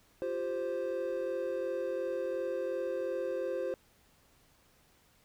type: chord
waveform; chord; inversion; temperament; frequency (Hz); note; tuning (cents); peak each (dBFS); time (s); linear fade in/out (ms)
triangle; F suspended second; none; equal; 349.2 / 392 / 523.3; F4 / G4 / C5; 0 / 0 / 0; -37 / -37 / -32; 0.22-3.74; 0
effects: pink hiss -66 dBFS RMS until 5.24 s